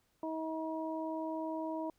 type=harmonic tone; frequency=319 Hz; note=D#4; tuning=43 cents sharp; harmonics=1 / 2 / 3; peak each=-38 / -40 / -42 dBFS; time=0.23-1.9 s; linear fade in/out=2 ms; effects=pink hiss -75 dBFS RMS until 1.98 s